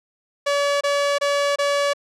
sawtooth tone bursts, 570 Hz, C#5, 48 cents sharp, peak -14 dBFS, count 4, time 0.46-1.935 s, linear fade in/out 10 ms, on 350 ms, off 25 ms, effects low-pass 7000 Hz 12 dB/octave

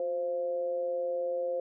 sine tone with amplitude modulation, 523.3 Hz, C5, in tune, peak -26 dBFS, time 0-1.6 s, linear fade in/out 2 ms, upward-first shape sine, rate 165 Hz, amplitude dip 60%, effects none

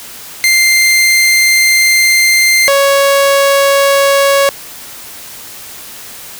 sawtooth tone pair in turn, 2093 / 555.8 Hz, C7 / C#5, 0 / +4 cents, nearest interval octave + major seventh, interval 2296 cents, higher first, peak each -3 dBFS, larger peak neither, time 0.44-2.68 / 2.68-4.49 s, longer first, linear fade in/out 0 ms, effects white hiss -30 dBFS RMS until 6.39 s

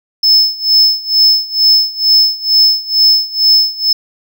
triangle tone with tremolo, 5230 Hz, E8, 15 cents flat, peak -3 dBFS, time 0.23-3.93 s, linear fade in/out 5 ms, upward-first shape sine, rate 2.2 Hz, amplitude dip 90%, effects none

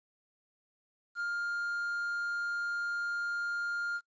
triangle tone with quantisation, 1405 Hz, F6, 10 cents sharp, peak -30 dBFS, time 1.15-4.01 s, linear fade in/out 50 ms, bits 10, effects noise-tail reverb RT60 0.1 s tail -24 dB re dry + resampled to 16000 Hz

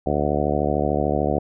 harmonic tone, 73.42 Hz, D2, in tune, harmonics 1 / 2 / 3 / 4 / 5 / 6 / 7 / 8 / 9 / 10, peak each -28 / -28 / -28 / -28 / -28 / -28 / -28 / -28 / -28 / -28 dBFS, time 0.06-1.39 s, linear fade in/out 5 ms, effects none

